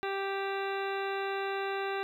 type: harmonic tone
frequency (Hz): 392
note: G4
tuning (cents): 0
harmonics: 1 / 2 / 3 / 4 / 5 / 6 / 7 / 9 / 10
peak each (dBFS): -34 / -37 / -41 / -40 / -45 / -47 / -45 / -50 / -49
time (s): 0.03-2.03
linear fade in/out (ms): 0
effects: 11-bit